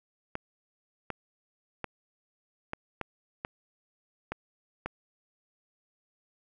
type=clicks; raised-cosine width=0.5 ms; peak=-18 dBFS; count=8; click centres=0.354 / 1.103 / 1.843 / 2.734 / 3.013 / 3.449 / 4.32 / 4.86 s; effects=none